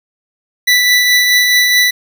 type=tone with tremolo; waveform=25% pulse; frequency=1975.5 Hz; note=B6; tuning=in tune; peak=-3 dBFS; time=0.67-1.91 s; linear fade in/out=10 ms; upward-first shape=triangle; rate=4.7 Hz; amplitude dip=35%; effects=none